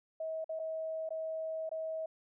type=tone with dropouts; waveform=sine; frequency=640 Hz; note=D#5; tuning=49 cents sharp; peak=-35 dBFS; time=0.2-2.06 s; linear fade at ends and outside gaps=5 ms; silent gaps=0.444-0.492 / 0.592-0.596 / 1.091-1.105 / 1.693-1.714 s; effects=none